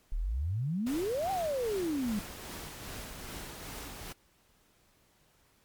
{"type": "exponential two-way sweep", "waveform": "sine", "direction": "up then down", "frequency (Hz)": [33.35, 797, 198.9], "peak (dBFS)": -29, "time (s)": [0.12, 2.19], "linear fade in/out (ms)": 0, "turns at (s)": 1.31}
{"type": "noise with tremolo", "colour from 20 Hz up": "pink", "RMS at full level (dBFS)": -42, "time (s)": [0.86, 4.13], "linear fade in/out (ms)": 10, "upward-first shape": "sine", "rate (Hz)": 2.5, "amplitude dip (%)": 30}
{"effects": ["pink hiss -67 dBFS RMS until 5.64 s", "MP3 96 kbps"]}